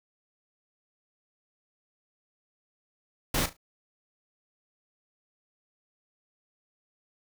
pink noise with echo, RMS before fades -27 dBFS, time 3.34-3.46 s, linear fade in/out 5 ms, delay 36 ms, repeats 3, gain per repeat -12 dB, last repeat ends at 3.568 s, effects none

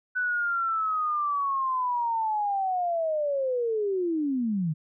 sine linear sweep, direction down, 1500 to 146.83 Hz, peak -24 dBFS, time 0.15-4.74 s, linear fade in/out 20 ms, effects none

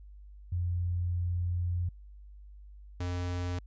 sine / square tone pair in turn, 88 / 88.87 Hz, F2 / F2, +14 / +31 cents, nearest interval unison, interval 17 cents, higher second, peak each -28 / -32 dBFS, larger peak first, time 0.52-1.89 / 3-3.59 s, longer first, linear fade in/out 5 ms, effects added 50 Hz sine -47 dBFS peak until 3.66 s + resampled to 16000 Hz

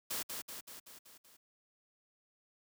white noise with echo, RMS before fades -38 dBFS, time 0.1-0.23 s, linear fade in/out 10 ms, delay 190 ms, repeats 6, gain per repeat -4 dB, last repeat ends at 1.37 s, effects high-pass 80 Hz 12 dB/octave

